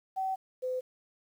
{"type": "tone pair in turn", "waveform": "sine", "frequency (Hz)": [763, 509.2], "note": ["G5", "C5"], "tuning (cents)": [-47, -47], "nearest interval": "perfect fifth", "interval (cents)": 700, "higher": "first", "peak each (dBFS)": [-29, -30], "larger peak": "first", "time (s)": [[0.16, 0.36], [0.62, 0.81]], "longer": "first", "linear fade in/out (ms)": 20, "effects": ["10-bit"]}